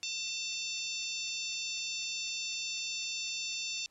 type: harmonic tone with a mistuned harmonic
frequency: 896 Hz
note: A5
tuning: 31 cents sharp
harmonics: 3 / 4 / 5 / 6 / 7 / 8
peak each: -40 / -41 / -42 / -43 / -43 / -44 dBFS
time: 0.03-3.86 s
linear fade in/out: 0 ms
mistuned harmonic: 7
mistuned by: -65 cents
effects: pink hiss -70 dBFS RMS until 3.9 s + low-pass 11000 Hz 12 dB/octave